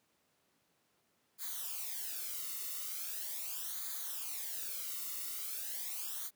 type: noise with flanger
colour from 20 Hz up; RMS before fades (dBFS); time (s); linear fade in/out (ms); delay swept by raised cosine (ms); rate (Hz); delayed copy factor
blue; -41; 1.38-6.31; 50; 0.36 to 1.25; 0.4; -0.75
effects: pink hiss -75 dBFS RMS until 6.35 s + high-pass 150 Hz 12 dB/octave